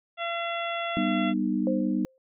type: harmonic tone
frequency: 680 Hz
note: F5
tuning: 46 cents flat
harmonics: 1 / 2 / 3 / 4 / 5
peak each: -31 / -34 / -36 / -37 / -38 dBFS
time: 0.17-1.34 s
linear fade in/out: 50 ms
type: chord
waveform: sine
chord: G augmented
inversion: none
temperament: just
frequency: 196 / 245 / 306.2 Hz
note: G3 / B3 / D#4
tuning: 0 / -14 / -28 cents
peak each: -28 dBFS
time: 0.97-2.05 s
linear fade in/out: 0 ms
type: tone with exponential decay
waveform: sine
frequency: 524 Hz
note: C5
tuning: 2 cents sharp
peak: -24 dBFS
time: 1.67-2.18 s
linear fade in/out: 1 ms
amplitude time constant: 110 ms
effects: none